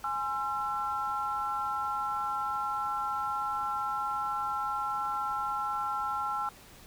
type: chord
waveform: sine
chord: Ab augmented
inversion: none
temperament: equal with one note detuned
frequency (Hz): 830.6 / 1046.5 / 1349.3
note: Ab5 / C6 / E6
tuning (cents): 0 / 0 / +40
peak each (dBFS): -34 / -38 / -32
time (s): 0.04-6.49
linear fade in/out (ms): 2
effects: pink hiss -53 dBFS RMS until 6.86 s